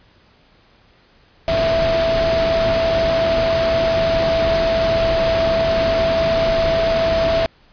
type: tone in noise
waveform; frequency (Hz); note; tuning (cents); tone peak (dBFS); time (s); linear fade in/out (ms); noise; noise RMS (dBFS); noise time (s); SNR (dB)
sine; 659.3; E5; 0; -15; 1.48-7.46; 0; pink; -22; 1.48-7.46; +4
effects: pink hiss -53 dBFS RMS until 7.72 s + resampled to 11025 Hz